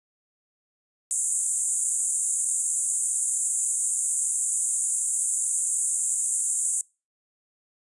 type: band-pass noise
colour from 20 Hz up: pink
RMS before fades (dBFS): -26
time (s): 1.11-6.81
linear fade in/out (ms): 0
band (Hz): 7000 to 10000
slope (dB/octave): 96
effects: noise-tail reverb RT60 0.3 s tail -25 dB re dry + resampled to 24000 Hz

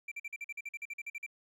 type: tone bursts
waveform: triangle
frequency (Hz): 2349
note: D7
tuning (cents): 0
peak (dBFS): -36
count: 15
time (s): 0.08-1.264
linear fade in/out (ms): 5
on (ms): 36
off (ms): 46
effects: none

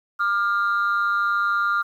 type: tone pair together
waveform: sine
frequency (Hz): 1200.4 / 1396.9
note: D6 / F6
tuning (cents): +38 / 0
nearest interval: minor third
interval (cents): 262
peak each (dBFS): -21 / -19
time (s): 0.19-1.83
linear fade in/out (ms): 20
effects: tanh soft clip ceiling -15 dBFS + 9-bit

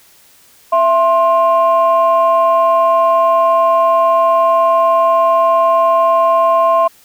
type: tone pair together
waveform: sine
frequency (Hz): 666 / 1057.2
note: E5 / C6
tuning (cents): +18 / +18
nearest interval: minor sixth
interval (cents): 800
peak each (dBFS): -10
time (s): 0.72-6.88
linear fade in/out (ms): 10
effects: tanh soft clip ceiling -3 dBFS + white hiss -47 dBFS RMS until 7.04 s

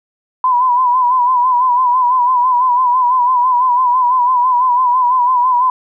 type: tone with vibrato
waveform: sine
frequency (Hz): 997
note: B5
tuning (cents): +16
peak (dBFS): -9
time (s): 0.44-5.7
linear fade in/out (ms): 2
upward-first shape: sine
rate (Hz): 6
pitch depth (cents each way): 62
effects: none

